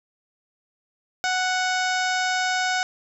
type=harmonic tone; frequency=740 Hz; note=F#5; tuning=in tune; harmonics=1 / 2 / 3 / 4 / 5 / 6 / 7 / 8 / 9 / 10; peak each=-25 / -25 / -31 / -36 / -34 / -38 / -33 / -38 / -39 / -40 dBFS; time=1.24-2.83 s; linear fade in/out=0 ms; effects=none